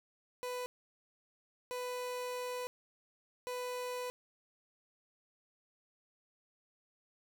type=tone bursts at uneven times; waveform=30% pulse; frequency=496.9 Hz; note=B4; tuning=11 cents sharp; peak=-35 dBFS; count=3; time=0.43-0.66 / 1.71-2.67 / 3.47-4.1 s; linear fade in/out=0 ms; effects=none